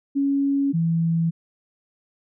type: tone pair in turn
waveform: sine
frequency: 278.3 / 165.48 Hz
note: C#4 / E3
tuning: +7 / +7 cents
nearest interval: major sixth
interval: 900 cents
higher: first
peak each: -18 dBFS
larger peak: neither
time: 0.15-0.73 / 0.73-1.31 s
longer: neither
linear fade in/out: 20 ms
effects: none